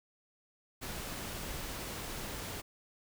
pink noise, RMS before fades -41 dBFS, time 0.81-2.62 s, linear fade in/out 20 ms, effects none

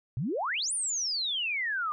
sine exponential two-way sweep, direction up then down, 109.5 to 9740 to 1182 Hz, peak -28 dBFS, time 0.17-1.92 s, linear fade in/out 0 ms, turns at 0.73 s, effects none

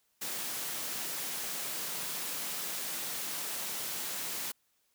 white high-pass noise, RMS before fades -37 dBFS, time 0.21-4.52 s, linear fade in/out 10 ms, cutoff 130 Hz, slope 48 dB/octave, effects white hiss -74 dBFS RMS until 4.94 s

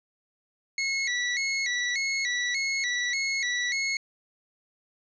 sawtooth tone with vibrato, 2061 Hz, C7, 27 cents flat, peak -22 dBFS, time 0.78-3.97 s, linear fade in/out 2 ms, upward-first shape square, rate 1.7 Hz, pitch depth 93 cents each way, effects resampled to 16000 Hz + 9-bit

